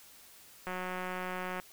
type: click train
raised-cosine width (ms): 0.5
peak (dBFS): -23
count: 171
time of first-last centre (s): 0.67-1.599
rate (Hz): 183
effects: white hiss -56 dBFS RMS until 1.72 s